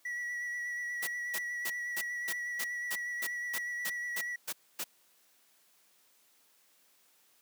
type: tone with vibrato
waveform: triangle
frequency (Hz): 1937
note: B6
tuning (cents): -34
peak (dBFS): -33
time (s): 0.05-4.36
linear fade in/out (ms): 5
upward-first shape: sine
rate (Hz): 8.3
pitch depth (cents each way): 20
type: noise bursts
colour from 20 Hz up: white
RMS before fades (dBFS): -36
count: 13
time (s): 1.02-4.842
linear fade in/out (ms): 10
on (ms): 54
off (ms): 260
effects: white hiss -67 dBFS RMS until 7.41 s + high-pass 200 Hz 12 dB/octave